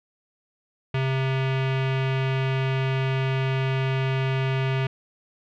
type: tone with low-pass filter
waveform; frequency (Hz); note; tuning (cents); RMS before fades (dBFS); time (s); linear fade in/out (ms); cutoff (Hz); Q
square; 132.8; C3; +26; -24; 0.94-4.87; 5; 2700; 2.3
effects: none